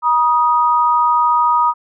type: tone pair together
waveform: sine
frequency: 957.9 / 1244.5 Hz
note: A#5 / D#6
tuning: +47 / 0 cents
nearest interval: perfect fourth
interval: 453 cents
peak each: -13 / -14 dBFS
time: 0.02-1.74 s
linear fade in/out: 50 ms
effects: none